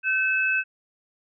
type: tone pair together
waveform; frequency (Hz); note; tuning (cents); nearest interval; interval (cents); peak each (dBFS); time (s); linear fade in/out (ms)
sine; 1533.1 / 2600; G6 / E7; -39 / -24; major sixth; 915; -23; 0.03-0.64; 50
effects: none